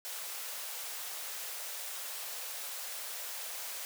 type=high-pass noise; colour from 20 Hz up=white; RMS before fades=-41 dBFS; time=0.05-3.85 s; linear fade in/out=0 ms; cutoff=460 Hz; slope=48 dB/octave; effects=none